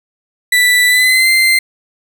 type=tone with pitch glide; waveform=35% pulse; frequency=1975.5 to 2081 Hz; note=B6 to C7; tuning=0 to -10 cents; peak=-6 dBFS; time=0.52-1.59 s; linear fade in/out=5 ms; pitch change=+90 cents; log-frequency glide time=0.87-1.29 s; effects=none